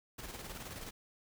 pink noise with tremolo, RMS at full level -44 dBFS, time 0.18-0.91 s, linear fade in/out 10 ms, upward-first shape square, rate 19 Hz, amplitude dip 45%, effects none

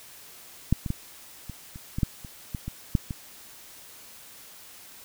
clicks, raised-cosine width 5 ms, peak -7 / -18 / -14 / -24 / -28 / -17 / -9 / -28 / -18 / -20 / -8 / -19 dBFS, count 12, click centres 0.726 / 0.862 / 0.904 / 1.497 / 1.759 / 1.985 / 2.032 / 2.248 / 2.548 / 2.68 / 2.952 / 3.108 s, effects white hiss -48 dBFS RMS until 5.04 s

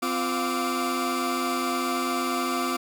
40% pulse tone cluster, 256.9 / 348.7 / 702 / 1169 / 1288 Hz, C4 / F4 / F5 / D6 / E6, -32 / -3 / +9 / -8 / -41 cents, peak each -29 / -31 / -33 / -28 / -35 dBFS, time 0.02-2.77 s, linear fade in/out 10 ms, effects none

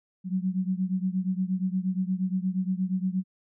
sine beating tone pair, 183.4 / 191.9 Hz, F#3 / G3, -15 / -37 cents, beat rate 8.5 Hz, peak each -27 / -29 dBFS, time 0.24-3.24 s, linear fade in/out 50 ms, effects none

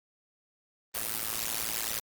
white noise with amplitude modulation, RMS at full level -29 dBFS, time 0.94-2 s, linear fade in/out 10 ms, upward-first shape sine, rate 111 Hz, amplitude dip 90%, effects Opus 24 kbps

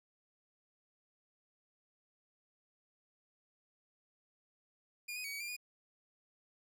sawtooth tone with pitch steps, 2424 / 2496 / 2251 / 2266 / 2384 / 2453 Hz, D#7 / D#7 / C#7 / C#7 / D7 / D#7, -46 / +5 / +26 / +37 / +25 / -25 cents, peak -37 dBFS, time 5.08-5.566 s, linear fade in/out 10 ms, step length 81 ms, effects none

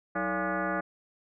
sine tone with frequency modulation, 440.2 Hz, A4, 1 cent sharp, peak -27 dBFS, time 0.15-0.81 s, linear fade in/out 10 ms, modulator 253 Hz, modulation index 5, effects none

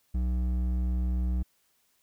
triangle tone with hard clipping, 61.74 Hz, B1, in tune, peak -27 dBFS, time 0.14-1.43 s, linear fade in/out 10 ms, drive 12 dB, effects white hiss -70 dBFS RMS until 2.02 s

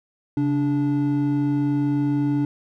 triangle tone pair together, 137.2 / 290.7 Hz, C#3 / D4, -17 / -18 cents, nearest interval octave + minor second, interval 1299 cents, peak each -22 / -18 dBFS, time 0.37-2.45 s, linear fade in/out 2 ms, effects none

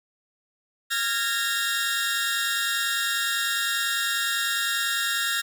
sawtooth tone cluster, 1385 / 1643 / 1841 / 3732 Hz, F6 / G#6 / A#6 / A#7, -15 / -19 / -22 / +1 cents, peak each -26 dBFS, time 0.9-5.42 s, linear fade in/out 20 ms, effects none

